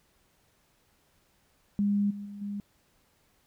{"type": "tone with level steps", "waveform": "sine", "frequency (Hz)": 203.1, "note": "G#3", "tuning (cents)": -38, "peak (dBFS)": [-23, -36, -39, -32], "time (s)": [1.79, 2.6], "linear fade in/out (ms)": 0, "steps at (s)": [2.1, 2.25, 2.41], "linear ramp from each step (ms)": 10, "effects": ["pink hiss -68 dBFS RMS until 3.46 s"]}